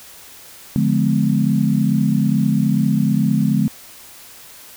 sine chord, D diminished seventh, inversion none, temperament just, 146.83 / 176.2 / 211.4 / 253.7 Hz, D3 / F3 / Ab3 / Cb4, 0 / +16 / +31 / +47 cents, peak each -19 / -21 / -17 / -21 dBFS, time 0.76-3.68 s, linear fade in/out 0 ms, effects white hiss -41 dBFS RMS until 4.76 s

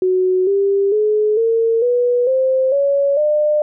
sine tone with pitch steps, 370 / 396.6 / 425 / 455.5 / 488.2 / 523.3 / 560.8 / 601.1 Hz, F#4 / G4 / G#4 / A#4 / B4 / C5 / C#5 / D5, 0 / +20 / +40 / -40 / -20 / 0 / +20 / +40 cents, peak -12 dBFS, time 0.02-3.62 s, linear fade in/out 2 ms, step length 450 ms, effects none

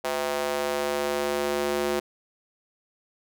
square tone with high-pass filter sweep, 72.3 Hz, D2, 27 cents flat, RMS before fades -27 dBFS, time 0.04-2 s, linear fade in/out 10 ms, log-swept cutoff 570 to 370 Hz, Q 1.8, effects none

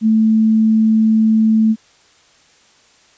sine tone, 220 Hz, A3, in tune, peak -9 dBFS, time 0.01-1.76 s, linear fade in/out 50 ms, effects white hiss -51 dBFS RMS until 3.17 s + resampled to 16000 Hz

